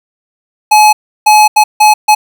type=tone bursts at uneven times; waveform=square; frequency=850 Hz; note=G#5; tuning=40 cents sharp; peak=-3 dBFS; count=5; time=0.71-0.93 / 1.26-1.48 / 1.56-1.64 / 1.8-1.94 / 2.08-2.15 s; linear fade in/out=10 ms; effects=none